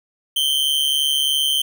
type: tone with amplitude modulation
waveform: 45% pulse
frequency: 3114 Hz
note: G7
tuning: 12 cents flat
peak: -13 dBFS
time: 0.36-1.62 s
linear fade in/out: 5 ms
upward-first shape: sine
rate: 143 Hz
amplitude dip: 70%
effects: none